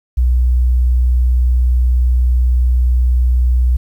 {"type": "tone", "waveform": "sine", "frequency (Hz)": 61.74, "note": "B1", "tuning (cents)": 0, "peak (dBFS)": -9, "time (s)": [0.17, 3.77], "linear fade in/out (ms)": 10, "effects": ["8-bit"]}